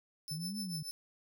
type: tone with tremolo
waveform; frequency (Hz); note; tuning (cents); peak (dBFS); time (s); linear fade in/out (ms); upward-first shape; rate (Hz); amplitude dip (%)
sawtooth; 5274; E8; 0; -35; 0.28-0.91; 0; triangle; 6.9; 90
type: exponential two-way sweep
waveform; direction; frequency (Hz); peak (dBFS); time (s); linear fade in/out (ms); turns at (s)
sine; up then down; 146.83 to 214.3 to 146.83; -38; 0.31-0.83; 5; 0.58
effects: none